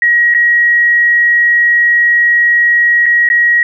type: tone with dropouts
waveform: sine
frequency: 1900 Hz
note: A#6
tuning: 33 cents sharp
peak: -6 dBFS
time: 0.02-3.63 s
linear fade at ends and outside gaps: 2 ms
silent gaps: 0.34-0.347 / 3.059-3.063 / 3.289-3.3 s
effects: none